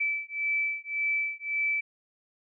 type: beating tone pair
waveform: sine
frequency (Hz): 2314 / 2315.8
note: D7 / D7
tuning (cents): -26 / -25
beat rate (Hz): 1.8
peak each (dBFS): -30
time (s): 0-1.81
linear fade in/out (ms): 10
effects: none